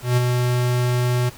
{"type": "tone with ADSR envelope", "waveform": "square", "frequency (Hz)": 123.47, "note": "B2", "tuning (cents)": 0, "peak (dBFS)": -14, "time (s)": [0.02, 1.3], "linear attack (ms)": 150, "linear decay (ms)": 20, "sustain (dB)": -4, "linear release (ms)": 16, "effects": ["pink hiss -42 dBFS RMS until 1.37 s"]}